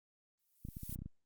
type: noise with exponential growth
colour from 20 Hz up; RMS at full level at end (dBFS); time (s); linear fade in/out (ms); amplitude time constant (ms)
violet; -43; 0.39-0.95; 2; 120
type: clicks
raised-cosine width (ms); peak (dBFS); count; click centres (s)
5; -32; 10; 0.651 / 0.687 / 0.769 / 0.833 / 0.895 / 0.926 / 0.959 / 0.99 / 1.02 / 1.06
effects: Opus 24 kbps